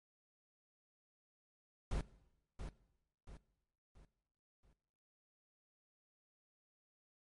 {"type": "noise with echo", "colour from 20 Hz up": "brown", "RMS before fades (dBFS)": -37, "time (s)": [1.91, 2.01], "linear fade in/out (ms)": 2, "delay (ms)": 680, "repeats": 4, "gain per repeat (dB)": -8, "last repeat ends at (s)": 4.73, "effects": ["noise-tail reverb RT60 1.0 s tail -20 dB re dry", "MP3 48 kbps"]}